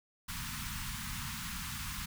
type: band-stop noise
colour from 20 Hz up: pink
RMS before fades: -40 dBFS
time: 0.28-2.06 s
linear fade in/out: 10 ms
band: 240 to 960 Hz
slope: 48 dB/octave
effects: none